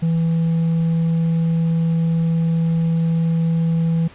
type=tone with hard clipping; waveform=triangle; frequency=164.81 Hz; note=E3; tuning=in tune; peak=-14 dBFS; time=0.02-4.08 s; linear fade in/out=10 ms; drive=1 dB; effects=pink hiss -44 dBFS RMS until 4.14 s + resampled to 8000 Hz